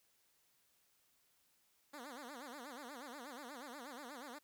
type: tone with vibrato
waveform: 10% pulse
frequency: 265.5 Hz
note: C4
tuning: 25 cents sharp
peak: -40 dBFS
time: 1.93-4.39 s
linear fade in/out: 10 ms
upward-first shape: sine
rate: 8.3 Hz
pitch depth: 220 cents each way
effects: white hiss -75 dBFS RMS until 4.43 s